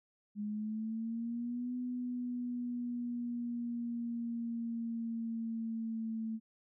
sine exponential two-way sweep, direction up then down, 206.3 to 248.9 to 222 Hz, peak -35 dBFS, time 0.35-6.4 s, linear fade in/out 50 ms, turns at 1.75 s, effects none

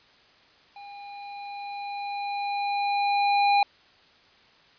square tone with level ramp, 810 Hz, G#5, 43 cents flat, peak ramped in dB -42 to -18 dBFS, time 0.76-3.63 s, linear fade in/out 2 ms, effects white hiss -57 dBFS RMS until 4.78 s + resampled to 11025 Hz

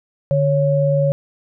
sine tone pair together, 147.13 / 554.4 Hz, D3 / C#5, +4 / 0 cents, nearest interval octave + major seventh, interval 2296 cents, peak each -16 dBFS, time 0.31-1.12 s, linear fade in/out 0 ms, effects none

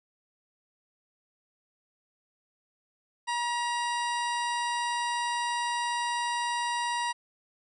harmonic tone with a mistuned harmonic, 957 Hz, A#5, 45 cents sharp, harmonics 1 / 2 / 3 / 4 / 5 / 6 / 8 / 9 / 10, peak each -29 / -35 / -39 / -41 / -43 / -45 / -47 / -48 / -49 dBFS, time 3.27-7.13 s, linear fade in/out 20 ms, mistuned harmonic 3, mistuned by -38 cents, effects none

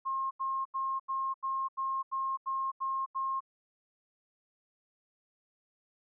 sine tone bursts, 1070 Hz, C6, 38 cents sharp, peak -30 dBFS, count 10, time 0.05-3.406 s, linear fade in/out 20 ms, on 260 ms, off 84 ms, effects none

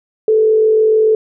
sine tone with frequency modulation, 437 Hz, A4, 12 cents flat, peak -8 dBFS, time 0.28-1.15 s, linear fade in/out 2 ms, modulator 46.9 Hz, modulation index 0.32, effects none

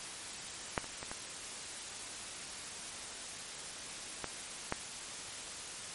clicks, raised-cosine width 0.5 ms, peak -14 / -29 / -26 / -24 / -21 / -16 dBFS, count 6, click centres 0.778 / 0.843 / 1.029 / 1.115 / 4.243 / 4.724 s, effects white hiss -44 dBFS RMS until 5.94 s + MP3 48 kbps

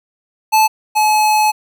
square tone pair in turn, 870 / 855.1 Hz, A5 / A5, -20 / -50 cents, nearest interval unison, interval 30 cents, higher first, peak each -9 / -11 dBFS, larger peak first, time 0.52-0.68 / 0.95-1.52 s, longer second, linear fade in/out 20 ms, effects none

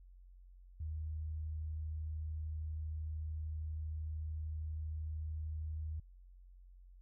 sine tone, 78 Hz, D#2, 5 cents sharp, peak -38 dBFS, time 0.8-6 s, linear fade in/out 5 ms, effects added 45 Hz sine -55 dBFS peak until 7.01 s

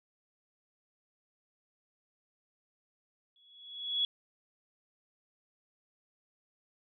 sine tone with exponential growth, 3369 Hz, G#7, 24 cents sharp, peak -25 dBFS, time 3.36-4.05 s, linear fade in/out 1 ms, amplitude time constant 150 ms, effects none

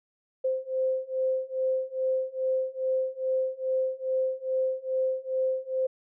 sine beating tone pair, 520 / 522.4 Hz, C5 / C5, -11 / -3 cents, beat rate 2.4 Hz, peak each -29 / -28 dBFS, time 0.44-5.87 s, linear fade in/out 10 ms, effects none

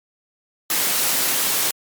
white high-pass noise, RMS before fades -20 dBFS, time 0.7-1.71 s, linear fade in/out 2 ms, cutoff 150 Hz, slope 12 dB/octave, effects MP3 96 kbps

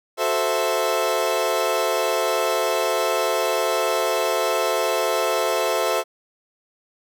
30% pulse chord, F# half-diminished seventh, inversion none, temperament equal, 370 / 440 / 523.3 / 659.3 Hz, F#4 / A4 / C5 / E5, 0 / 0 / 0 / 0 cents, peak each -26 / -23 / -22 / -21 dBFS, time 0.17-6.04 s, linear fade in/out 50 ms, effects none

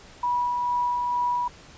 sine tone with tremolo, 975 Hz, B5, 23 cents flat, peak -21 dBFS, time 0.23-1.48 s, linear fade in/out 5 ms, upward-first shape sine, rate 2.2 Hz, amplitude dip 25%, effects pink hiss -48 dBFS RMS until 1.77 s + resampled to 16000 Hz

